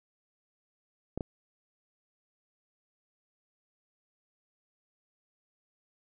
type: clicks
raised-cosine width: 2 ms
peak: -20 dBFS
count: 2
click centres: 1.176 / 1.208 s
effects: none